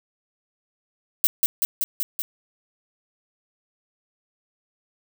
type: noise with echo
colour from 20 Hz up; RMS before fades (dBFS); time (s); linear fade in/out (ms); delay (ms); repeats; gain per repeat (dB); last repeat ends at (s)
violet; -17; 1.24-1.27; 0; 190; 5; -2; 2.22
effects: none